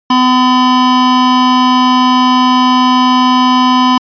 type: tone pair together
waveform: square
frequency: 253 / 1012.8 Hz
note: B3 / B5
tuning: +42 / +43 cents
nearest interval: 2 octaves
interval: 2401 cents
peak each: -10 dBFS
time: 0.1-3.98 s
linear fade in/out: 5 ms
effects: resampled to 11025 Hz